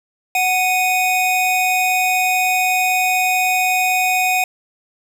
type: tone pair together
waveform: square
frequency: 740 / 2489 Hz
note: F#5 / D#7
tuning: 0 / 0 cents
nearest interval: octave + major sixth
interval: 2100 cents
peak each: -18 dBFS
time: 0.35-4.44 s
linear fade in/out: 2 ms
effects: none